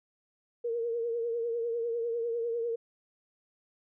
sine tone with vibrato, 466.2 Hz, A#4, in tune, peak -29 dBFS, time 0.64-2.76 s, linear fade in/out 10 ms, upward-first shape triangle, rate 10 Hz, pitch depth 58 cents each way, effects none

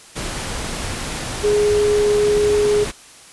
sine tone in noise, 416 Hz, G#4, 3 cents sharp, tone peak -13 dBFS, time 1.43-2.85 s, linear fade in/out 20 ms, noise pink, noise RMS -26 dBFS, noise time 0.15-2.92 s, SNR +10 dB, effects white hiss -43 dBFS RMS until 3.32 s + resampled to 24000 Hz

